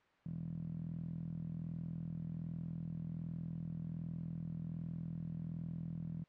10% pulse tone with band-pass filter, 41.29 Hz, E1, 4 cents sharp, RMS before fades -43 dBFS, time 0.26-6.24 s, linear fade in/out 0 ms, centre 160 Hz, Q 4.7, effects white hiss -70 dBFS RMS until 6.28 s + low-pass 2000 Hz 12 dB/octave

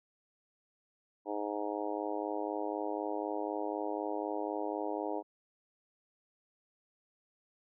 harmonic tone, 104 Hz, G#2, 3 cents sharp, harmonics 3 / 4 / 5 / 6 / 7 / 8 / 9, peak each -39 / -40 / -41 / -42 / -42 / -43 / -44 dBFS, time 1.25-5.23 s, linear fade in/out 50 ms, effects none

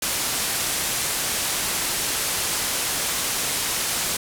white low-pass noise, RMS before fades -25 dBFS, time 0.02-4.17 s, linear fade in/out 5 ms, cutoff 12000 Hz, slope 24 dB/octave, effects none

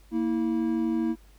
triangle tone pair together, 232.3 / 324.7 Hz, A#3 / E4, -6 / -26 cents, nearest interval tritone, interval 580 cents, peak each -25 / -24 dBFS, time 0.11-1.16 s, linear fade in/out 50 ms, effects added 50 Hz sine -52 dBFS peak until 1.38 s + pink hiss -61 dBFS RMS until 1.38 s

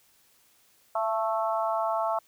harmonic tone with a mistuned harmonic, 220 Hz, A3, in tune, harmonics 3 / 4 / 5 / 6, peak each -28 / -30 / -32 / -34 dBFS, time 0.95-2.19 s, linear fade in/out 5 ms, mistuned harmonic 3, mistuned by +27 cents, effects white hiss -63 dBFS RMS until 2.27 s

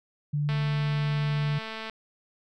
sine tone, 146.83 Hz, D3, in tune, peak -24 dBFS, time 0.33-1.59 s, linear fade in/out 10 ms
click train, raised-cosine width 0.3 ms, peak -21 dBFS, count 312, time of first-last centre 0.49-1.897 s, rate 221 Hz
effects none

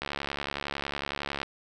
click train, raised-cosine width 0.3 ms, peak -15 dBFS, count 101, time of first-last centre 0.02-1.43 s, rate 70.9 Hz, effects none

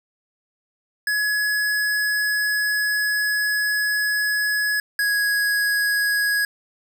square tone pair in turn, 1688 / 1662.8 Hz, G#6 / G#6, +28 / +2 cents, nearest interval unison, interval 26 cents, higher first, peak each -20 / -19 dBFS, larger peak second, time 1.07-4.8 / 4.99-6.45 s, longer first, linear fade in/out 2 ms, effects none

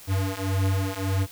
square beating tone pair, 95.2 / 96.9 Hz, F#2 / G2, +50 / -20 cents, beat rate 1.7 Hz, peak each -27 / -26 dBFS, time 0.07-1.27 s, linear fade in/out 50 ms, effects white hiss -46 dBFS RMS until 1.31 s

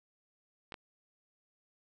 clicks, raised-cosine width 0.3 ms, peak -27 dBFS, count 2, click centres 0.722 / 0.742 s, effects none

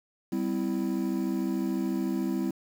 triangle chord, C major, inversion second, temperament equal with one note detuned, 196 / 255.8 / 329.6 Hz, G3 / C4 / E4, 0 / -39 / 0 cents, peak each -29 dBFS, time 0.32-2.51 s, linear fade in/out 5 ms, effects 8-bit

